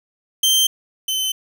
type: tone pair in turn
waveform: sawtooth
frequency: 3136 / 3061 Hz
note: G7 / G7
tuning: 0 / -42 cents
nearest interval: unison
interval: 42 cents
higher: first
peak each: -10 / -16 dBFS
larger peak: first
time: 0.43-0.67 / 1.08-1.32 s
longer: neither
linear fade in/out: 5 ms
effects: none